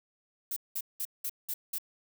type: noise bursts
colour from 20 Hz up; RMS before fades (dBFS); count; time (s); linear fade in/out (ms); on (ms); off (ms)
violet; -34; 6; 0.51-1.784; 5; 54; 190
effects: none